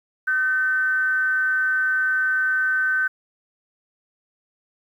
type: tone with frequency modulation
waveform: sine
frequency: 1527 Hz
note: G6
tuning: 46 cents flat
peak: -18 dBFS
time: 0.27-3.08 s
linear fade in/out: 10 ms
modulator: 280 Hz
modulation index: 0.3
effects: 9-bit